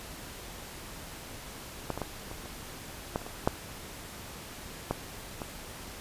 clicks, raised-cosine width 1 ms, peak -16 / -21 / -18 / -27 / -29 / -14 / -29 / -26 / -9 / -14 / -21 dBFS, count 11, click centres 1.903 / 1.976 / 2.017 / 2.314 / 2.458 / 3.159 / 3.217 / 3.265 / 3.475 / 4.91 / 5.418 s, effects pink hiss -44 dBFS RMS until 6 s + resampled to 32000 Hz

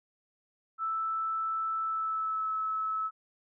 sine tone with pitch glide, 1318.5 to 1299.6 Hz, E6 to E6, 0 to -25 cents, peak -29 dBFS, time 0.78-3.11 s, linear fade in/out 50 ms, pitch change -25 cents, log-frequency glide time 1.82-2.5 s, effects none

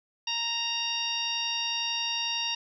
harmonic tone, 931 Hz, A#5, 2 cents flat, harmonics 1 / 2 / 3 / 4 / 5 / 6, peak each -38 / -43 / -31 / -34 / -38 / -35 dBFS, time 0.27-2.55 s, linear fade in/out 5 ms, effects none

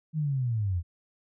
sine linear sweep, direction down, 160 to 81.4 Hz, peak -25 dBFS, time 0.13-0.83 s, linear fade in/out 50 ms, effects none

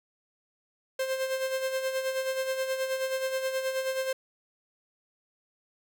45% pulse tone with tremolo, 526 Hz, C5, 9 cents sharp, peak -26 dBFS, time 0.99-4.13 s, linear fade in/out 5 ms, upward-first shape sine, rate 9.4 Hz, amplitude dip 55%, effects none

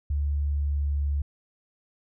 sine tone with pitch glide, 72.2 to 71.62 Hz, D2 to D2, -29 to -43 cents, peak -23 dBFS, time 0.1-1.22 s, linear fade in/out 5 ms, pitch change -14 cents, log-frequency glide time 0.42-0.98 s, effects none

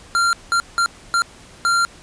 square tone bursts at uneven times, 1382 Hz, F6, 19 cents flat, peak -15 dBFS, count 5, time 0.15-0.33 / 0.52-0.6 / 0.78-0.86 / 1.14-1.22 / 1.65-1.85 s, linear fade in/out 0 ms, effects pink hiss -44 dBFS RMS until 2.02 s + resampled to 22050 Hz

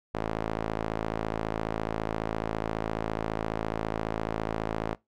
sawtooth tone with band-pass filter, 54.6 Hz, A1, 13 cents flat, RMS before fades -32 dBFS, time 0.14-4.95 s, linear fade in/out 10 ms, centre 680 Hz, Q 0.73, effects noise-tail reverb RT60 0.2 s tail -23 dB re dry

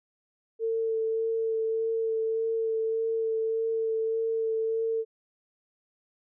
sine tone with vibrato, 448.2 Hz, A4, 32 cents sharp, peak -25 dBFS, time 0.59-5.05 s, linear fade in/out 50 ms, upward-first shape sine, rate 1.7 Hz, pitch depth 13 cents each way, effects none

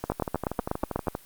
two click trains, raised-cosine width 1 ms, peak -15 / -11 dBFS, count 15 / 9, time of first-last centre 0.04-1.151 / 0.1-1.083 s, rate 12.6 / 8.14 Hz, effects white hiss -53 dBFS RMS until 1.25 s + Opus 48 kbps

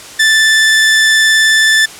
sawtooth tone with vibrato, 1760 Hz, A6, in tune, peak -3 dBFS, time 0.19-1.86 s, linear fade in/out 10 ms, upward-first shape sine, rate 19 Hz, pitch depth 9 cents each way, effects white hiss -31 dBFS RMS until 1.99 s + low-pass 9000 Hz 12 dB/octave

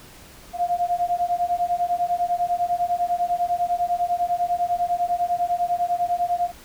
sine beating tone pair, 698.5 / 708.5 Hz, F5 / F5, 0 / +25 cents, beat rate 10 Hz, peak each -23 dBFS, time 0.53-6.52 s, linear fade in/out 50 ms, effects pink hiss -46 dBFS RMS until 6.64 s

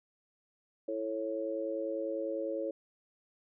harmonic tone, 110 Hz, A2, in tune, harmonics 3 / 4 / 5, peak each -38 / -39 / -35 dBFS, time 0.88-2.71 s, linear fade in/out 5 ms, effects none

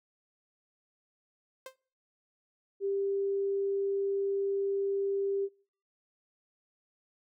sawtooth tone with exponential decay, 523.3 Hz, C5, in tune, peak -35 dBFS, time 1.66-1.76 s, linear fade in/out 2 ms, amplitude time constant 21 ms
sine tone, 395.3 Hz, G4, 15 cents sharp, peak -28 dBFS, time 2.8-5.49 s, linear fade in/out 50 ms
effects noise-tail reverb RT60 0.5 s tail -26 dB re dry

